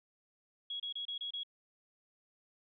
sine tone bursts, 3325 Hz, G#7, 1 cent sharp, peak -37 dBFS, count 6, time 0.7-1.434 s, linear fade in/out 5 ms, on 99 ms, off 28 ms, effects none

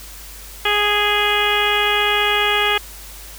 harmonic tone, 414.7 Hz, G#4, 3 cents flat, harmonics 1 / 2 / 3 / 4 / 5 / 6 / 7 / 8, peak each -23 / -23 / -23 / -23 / -23 / -23 / -23 / -23 dBFS, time 0.65-2.78 s, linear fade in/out 5 ms, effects added 50 Hz sine -38 dBFS peak until 3.38 s + white hiss -38 dBFS RMS until 3.38 s

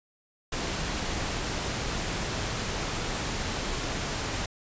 pink noise, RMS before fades -31 dBFS, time 0.52-4.46 s, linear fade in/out 5 ms, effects resampled to 16000 Hz

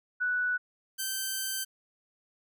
sine / 5% pulse tone pair in turn, 1480 / 1551.4 Hz, F#6 / G6, 0 / -18 cents, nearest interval minor second, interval 82 cents, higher second, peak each -26 / -20 dBFS, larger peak second, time 0.2-0.58 / 0.98-1.65 s, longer second, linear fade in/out 20 ms, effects none

